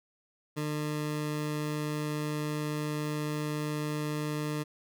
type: tone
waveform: 20% pulse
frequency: 150.6 Hz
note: D3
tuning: 44 cents sharp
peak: -26 dBFS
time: 0.56-4.64 s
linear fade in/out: 20 ms
effects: none